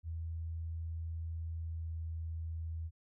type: tone with pitch glide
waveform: sine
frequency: 82 to 81.48 Hz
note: E2 to E2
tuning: -9 to -20 cents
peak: -37 dBFS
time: 0.03-2.91 s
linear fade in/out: 50 ms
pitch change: -11 cents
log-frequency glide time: 1.55-1.93 s
effects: none